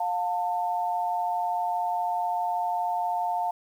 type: tone pair together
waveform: sine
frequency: 710 / 893.8 Hz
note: F5 / A5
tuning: +28 / +27 cents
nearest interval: major third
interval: 399 cents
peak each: -27 / -28 dBFS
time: 0-3.51 s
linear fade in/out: 5 ms
effects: 9-bit